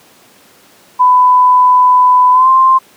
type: tone with pitch glide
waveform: sine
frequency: 1000 to 1048.5 Hz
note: B5 to C6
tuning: +21 to +3 cents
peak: -4 dBFS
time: 0.99-2.79 s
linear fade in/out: 20 ms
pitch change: +82 cents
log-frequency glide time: 2.32-2.49 s
effects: pink hiss -44 dBFS RMS until 2.96 s + high-pass 200 Hz 12 dB/octave